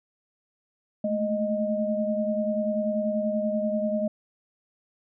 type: tone cluster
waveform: sine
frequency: 213.5 / 223.8 / 619 Hz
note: G#3 / A3 / D#5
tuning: +48 / +30 / -9 cents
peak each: -28 / -32 / -26 dBFS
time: 1.04-4.08 s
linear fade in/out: 5 ms
effects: none